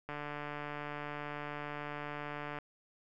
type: click train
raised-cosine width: 0.5 ms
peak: -26 dBFS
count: 368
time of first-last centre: 0.09-2.587 s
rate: 147 Hz
effects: none